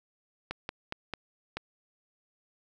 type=clicks; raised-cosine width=0.3 ms; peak=-18 dBFS; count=5; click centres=0.51 / 0.691 / 0.924 / 1.137 / 1.57 s; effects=none